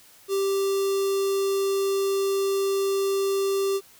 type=tone with notch filter; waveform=square; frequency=392 Hz; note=G4; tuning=in tune; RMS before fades=-24 dBFS; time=0.28-3.81 s; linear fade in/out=50 ms; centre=1800 Hz; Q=0.8; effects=white hiss -53 dBFS RMS until 3.99 s